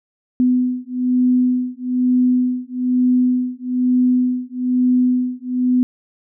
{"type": "beating tone pair", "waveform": "sine", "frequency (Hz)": [250.2, 251.3], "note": ["B3", "B3"], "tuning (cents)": [23, 30], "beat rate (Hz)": 1.1, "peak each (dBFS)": -17, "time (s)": [0.4, 5.83], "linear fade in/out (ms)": 0, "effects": []}